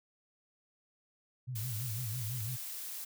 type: tone with vibrato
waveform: sine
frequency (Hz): 116.54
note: A#2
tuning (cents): 0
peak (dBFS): -36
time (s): 1.47-2.57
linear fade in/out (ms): 20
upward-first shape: sine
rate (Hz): 6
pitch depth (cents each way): 180
type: noise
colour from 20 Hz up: blue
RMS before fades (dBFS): -42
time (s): 1.55-3.05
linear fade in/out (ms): 10
effects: none